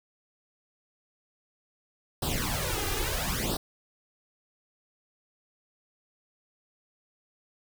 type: noise with flanger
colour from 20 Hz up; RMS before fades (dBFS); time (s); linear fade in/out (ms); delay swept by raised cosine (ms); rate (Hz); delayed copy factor
pink; -30; 2.22-3.57; 5; 0.22 to 2.52; 0.75; +0.85
effects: none